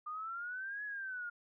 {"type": "exponential two-way sweep", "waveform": "sine", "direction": "up then down", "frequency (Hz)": [1208, 1700, 1408], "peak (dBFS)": -39, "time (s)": [0.06, 1.3], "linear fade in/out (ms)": 10, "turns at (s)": 0.84, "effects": []}